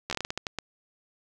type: slowing click train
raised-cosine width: 0.2 ms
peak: -13 dBFS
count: 11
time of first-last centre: 0.1-0.587 s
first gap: 12 ms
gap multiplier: 1.29
effects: none